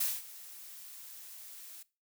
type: noise with ADSR envelope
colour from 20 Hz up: blue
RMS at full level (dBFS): -30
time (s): 0-1.83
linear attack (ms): 7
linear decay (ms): 210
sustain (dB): -19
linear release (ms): 7
effects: noise-tail reverb RT60 0.3 s tail -20 dB re dry